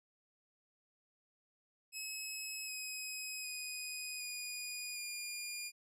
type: tone with pitch steps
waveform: 15% pulse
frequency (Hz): 2570 / 2532 / 2494 / 2457 / 2420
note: E7 / D#7 / D#7 / D#7 / D#7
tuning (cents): -45 / +30 / +3 / -22 / -49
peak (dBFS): -34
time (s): 1.92-5.72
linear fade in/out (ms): 50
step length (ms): 760
effects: none